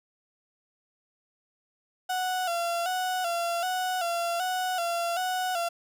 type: tone with vibrato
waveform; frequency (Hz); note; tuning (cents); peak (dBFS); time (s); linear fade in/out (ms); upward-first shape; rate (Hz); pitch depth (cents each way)
35% pulse; 711; F5; +31; -25; 2.09-5.69; 10; square; 1.3; 66
effects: none